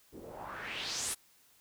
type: noise with low-pass filter sweep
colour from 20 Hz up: white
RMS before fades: -40 dBFS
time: 0.12-1.15 s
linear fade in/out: 20 ms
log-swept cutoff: 300 to 11000 Hz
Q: 2.9
effects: white hiss -65 dBFS RMS until 1.6 s